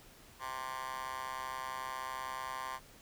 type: tone with high-pass filter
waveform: 10% pulse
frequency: 130.81 Hz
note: C3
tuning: in tune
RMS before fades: -41 dBFS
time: 0.39-2.8 s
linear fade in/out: 50 ms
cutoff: 1100 Hz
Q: 8.8
effects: pink hiss -58 dBFS RMS until 3.01 s